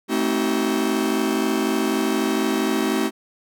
45% pulse chord, A diminished seventh, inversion none, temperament just, 220 / 264 / 316.8 / 380.2 Hz, A3 / C4 / Eb4 / Gb4, 0 / +16 / +31 / +47 cents, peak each -25 dBFS, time 0.08-3.11 s, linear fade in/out 50 ms, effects none

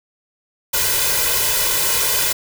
white noise with comb filter, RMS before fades -18 dBFS, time 0.73-2.33 s, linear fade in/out 10 ms, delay 2 ms, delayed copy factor +1, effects none

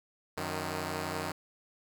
5% pulse tone pair together, 91.84 / 154.7 Hz, F#2 / D#3, -12 / -10 cents, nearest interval major sixth, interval 902 cents, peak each -25 dBFS, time 0.37-1.32 s, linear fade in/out 5 ms, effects none

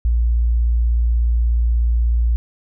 sine tone, 58.27 Hz, A#1, in tune, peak -13 dBFS, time 0.05-2.36 s, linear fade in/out 0 ms, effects none

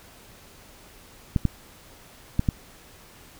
clicks, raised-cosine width 5 ms, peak -8 dBFS, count 4, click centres 1.362 / 1.453 / 2.394 / 2.488 s, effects pink hiss -50 dBFS RMS until 3.39 s

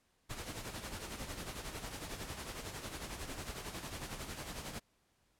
pink noise with tremolo, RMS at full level -42 dBFS, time 0.29-4.8 s, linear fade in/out 20 ms, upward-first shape sine, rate 11 Hz, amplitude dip 55%, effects pink hiss -75 dBFS RMS until 5.39 s + low-pass 12000 Hz 12 dB/octave

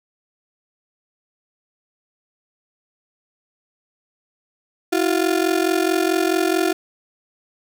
35% pulse ring-modulated tone, 349.2 Hz, F4, in tune, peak -12 dBFS, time 4.92-6.73 s, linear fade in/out 10 ms, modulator 22.3 Hz, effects 8-bit

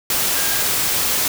sine tone in noise, 1619 Hz, G#6, 45 cents flat, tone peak -29 dBFS, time 0.36-0.62 s, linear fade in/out 2 ms, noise white, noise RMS -19 dBFS, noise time 0.1-1.28 s, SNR -13 dB, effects none

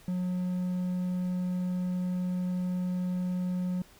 triangle tone, 181.1 Hz, F#3, 37 cents flat, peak -26 dBFS, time 0.08-3.82 s, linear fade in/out 2 ms, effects pink hiss -57 dBFS RMS until 3.99 s

